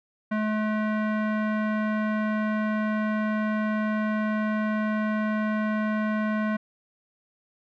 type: tone with low-pass filter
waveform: square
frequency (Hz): 214.5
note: A3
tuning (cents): -44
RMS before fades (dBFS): -26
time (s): 0.31-6.57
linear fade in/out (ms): 10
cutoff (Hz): 1700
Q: 2
effects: none